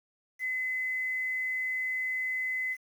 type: tone with quantisation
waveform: sine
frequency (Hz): 2030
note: B6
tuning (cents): +47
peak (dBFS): -29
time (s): 0.39-2.77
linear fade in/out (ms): 50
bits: 9
effects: none